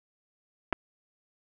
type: clicks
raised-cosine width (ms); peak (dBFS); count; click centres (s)
0.5; -13 / -13; 2; 0.726 / 0.729
effects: none